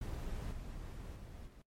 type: noise with level steps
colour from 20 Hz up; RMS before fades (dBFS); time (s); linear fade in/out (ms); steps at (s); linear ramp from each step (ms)
brown; -41 / -46 / -49 / -54; 0.01-1.62; 5; 0.51 / 1.15 / 1.46; 20
effects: noise-tail reverb RT60 0.1 s tail -21 dB re dry + MP3 64 kbps